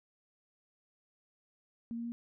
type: tone with pitch steps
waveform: sine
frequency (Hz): 232 / 233.9 / 235.8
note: A#3 / A#3 / A#3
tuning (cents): -8 / +6 / +20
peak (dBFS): -36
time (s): 1.91-2.12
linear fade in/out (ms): 0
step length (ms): 70
effects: none